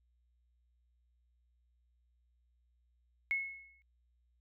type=tone with exponential decay; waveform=sine; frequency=2184 Hz; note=C#7; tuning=26 cents flat; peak=-28 dBFS; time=3.31-3.82 s; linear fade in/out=0 ms; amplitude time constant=110 ms; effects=added 60 Hz sine -70 dBFS peak until 4.4 s